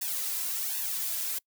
blue noise with flanger, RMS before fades -32 dBFS, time 0.01-1.39 s, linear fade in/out 10 ms, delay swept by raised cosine 1.1 to 3 ms, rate 1.3 Hz, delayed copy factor +0.95, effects noise-tail reverb RT60 0.1 s tail -25 dB re dry

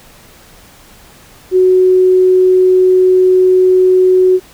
sine tone, 370 Hz, F#4, in tune, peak -5 dBFS, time 1.51-4.4 s, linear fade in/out 50 ms, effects pink hiss -41 dBFS RMS until 4.53 s

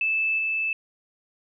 sine tone with level steps, 2628 Hz, E7, 6 cents flat, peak -21 / -23 dBFS, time 0.01-0.73 s, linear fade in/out 2 ms, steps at 0.38 s, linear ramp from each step 10 ms, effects none

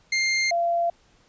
sawtooth / sine tone pair in turn, 2109 / 685.3 Hz, C7 / F5, +13 / -33 cents, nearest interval octave + perfect fifth, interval 1946 cents, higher first, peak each -17 / -20 dBFS, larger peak first, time 0.12-0.51 / 0.51-0.9 s, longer neither, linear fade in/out 5 ms, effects pink hiss -60 dBFS RMS until 1.28 s + resampled to 16000 Hz

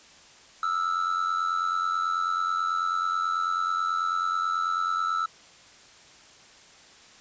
triangle tone with amplitude modulation, 1318.5 Hz, E6, in tune, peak -19 dBFS, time 0.63-5.26 s, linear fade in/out 2 ms, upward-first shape sine, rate 89.2 Hz, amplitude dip 75%, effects white hiss -52 dBFS RMS until 7.2 s + resampled to 16000 Hz

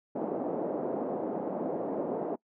white band-pass noise, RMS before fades -33 dBFS, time 0.15-2.36 s, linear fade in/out 10 ms, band 200 to 650 Hz, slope 24 dB/octave, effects noise-tail reverb RT60 0.1 s tail -23 dB re dry

